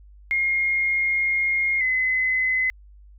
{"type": "tone pair in turn", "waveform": "sine", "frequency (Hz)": [2138, 2033], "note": ["C7", "B6"], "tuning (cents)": [37, 50], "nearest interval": "minor second", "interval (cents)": 87, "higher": "first", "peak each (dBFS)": -19, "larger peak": "neither", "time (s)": [[0.31, 1.81], [1.81, 2.7]], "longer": "first", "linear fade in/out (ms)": 0, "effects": ["added 50 Hz sine -45 dBFS peak until 3.18 s"]}